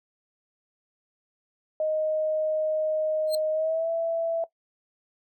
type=tone with pitch glide; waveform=sine; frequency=622.3 to 663.1 Hz; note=D#5 to E5; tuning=0 to +10 cents; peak=-23 dBFS; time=1.8-4.44 s; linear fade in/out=2 ms; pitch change=+110 cents; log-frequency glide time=3.52-3.9 s
type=tone with exponential growth; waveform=sawtooth; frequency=4174 Hz; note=C8; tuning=5 cents flat; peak=-23 dBFS; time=3.27-3.35 s; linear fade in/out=2 ms; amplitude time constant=17 ms
effects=noise-tail reverb RT60 0.1 s tail -17 dB re dry